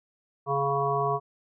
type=harmonic tone; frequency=139.7 Hz; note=C#3; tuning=14 cents sharp; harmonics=1 / 3 / 5 / 7 / 8; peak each=-32 / -29 / -29 / -31 / -29 dBFS; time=0.46-1.2 s; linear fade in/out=50 ms; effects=none